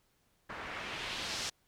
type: noise with low-pass filter sweep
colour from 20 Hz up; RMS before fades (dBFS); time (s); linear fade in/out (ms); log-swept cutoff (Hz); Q
white; -40; 0.49-1.5; 10; 1400 to 5900; 1.3
effects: pink hiss -73 dBFS RMS until 1.67 s